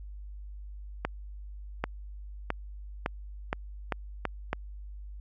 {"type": "accelerating click train", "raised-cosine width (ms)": 0.5, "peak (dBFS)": -13, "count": 8, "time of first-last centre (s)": [1.05, 4.53], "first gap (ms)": 790, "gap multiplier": 0.84, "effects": ["added 50 Hz sine -40 dBFS peak until 5.2 s"]}